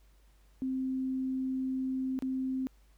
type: tone with dropouts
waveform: sine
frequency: 261.6 Hz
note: C4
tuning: in tune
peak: -30 dBFS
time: 0.62-2.67 s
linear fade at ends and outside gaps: 0 ms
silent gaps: 2.19-2.223 s
effects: added 50 Hz sine -59 dBFS peak until 2.97 s + pink hiss -70 dBFS RMS until 2.97 s